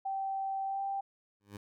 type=tone with pitch glide; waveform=sine; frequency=777 to 787.4 Hz; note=G5 to G5; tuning=-16 to +8 cents; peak=-32 dBFS; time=0.05-1.01 s; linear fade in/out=10 ms; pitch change=+24 cents; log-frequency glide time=0.65-0.83 s
type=tone with exponential growth; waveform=15% pulse; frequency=101.6 Hz; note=G#2; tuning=38 cents flat; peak=-34 dBFS; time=1.4-1.57 s; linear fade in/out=5 ms; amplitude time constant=35 ms
effects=none